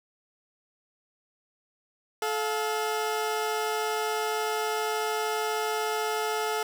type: tone pair together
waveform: 20% pulse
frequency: 433.2 / 706 Hz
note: A4 / F5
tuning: -27 / +19 cents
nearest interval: minor sixth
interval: 846 cents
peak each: -23 / -28 dBFS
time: 2.22-6.63 s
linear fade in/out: 2 ms
effects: none